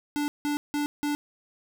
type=tone bursts; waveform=square; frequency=292.8 Hz; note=D4; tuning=5 cents flat; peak=-26 dBFS; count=4; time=0.16-1.15 s; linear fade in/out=0 ms; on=120 ms; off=170 ms; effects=none